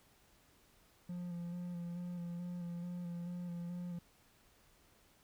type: tone with vibrato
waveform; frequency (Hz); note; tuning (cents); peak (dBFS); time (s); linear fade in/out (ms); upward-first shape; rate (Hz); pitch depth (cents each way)
triangle; 174.61; F3; 0; -38; 1.09-3.99; 5; square; 2.3; 21
effects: pink hiss -68 dBFS RMS until 5.23 s